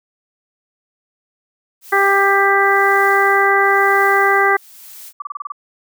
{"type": "noise with tremolo", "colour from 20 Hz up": "blue", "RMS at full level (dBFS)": -35, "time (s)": [1.81, 5.13], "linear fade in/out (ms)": 50, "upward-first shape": "triangle", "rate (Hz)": 1, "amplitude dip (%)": 80}
{"type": "harmonic tone", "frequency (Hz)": 395.4, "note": "G4", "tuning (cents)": 15, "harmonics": [1, 2, 3, 4, 5], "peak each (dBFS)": [-17, -17, -17, -17, -17], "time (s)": [1.92, 4.57], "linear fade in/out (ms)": 10}
{"type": "tone bursts", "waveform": "sine", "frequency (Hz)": 1157, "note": "D6", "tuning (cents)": -26, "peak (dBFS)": -22, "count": 7, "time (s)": [5.2, 5.521], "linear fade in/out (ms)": 5, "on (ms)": 21, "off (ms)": 29}
{"effects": []}